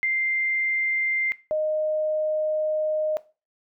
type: tone pair in turn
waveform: sine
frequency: 2093 / 617.6 Hz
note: C7 / D#5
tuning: 0 / -13 cents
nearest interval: octave + major sixth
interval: 2113 cents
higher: first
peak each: -21 dBFS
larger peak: neither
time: 0.03-1.32 / 1.51-3.17 s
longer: second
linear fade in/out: 0 ms
effects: noise-tail reverb RT60 0.3 s tail -17 dB re dry